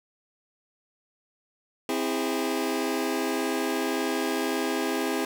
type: chord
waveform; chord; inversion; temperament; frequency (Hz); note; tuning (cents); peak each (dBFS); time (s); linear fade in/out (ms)
sawtooth; C augmented; none; just; 261.6 / 327 / 408.8; C4 / E4 / G#4; 0 / -14 / -27; -26; 1.89-5.25; 2
effects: none